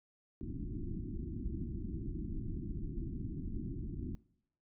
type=low-pass noise; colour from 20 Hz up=pink; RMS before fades=-40 dBFS; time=0.41-4.15 s; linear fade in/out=0 ms; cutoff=360 Hz; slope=96 dB/octave; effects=noise-tail reverb RT60 0.7 s tail -21 dB re dry